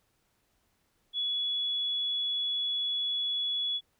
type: tone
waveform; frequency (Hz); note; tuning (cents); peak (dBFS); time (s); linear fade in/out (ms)
sine; 3391; G#7; +35; -28; 1.13-3.81; 50
effects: pink hiss -73 dBFS RMS until 3.99 s